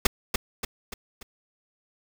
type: noise with echo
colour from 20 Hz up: pink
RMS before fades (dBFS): -18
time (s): 0.05-0.07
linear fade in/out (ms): 5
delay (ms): 290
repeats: 4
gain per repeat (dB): -6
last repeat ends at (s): 1.23
effects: none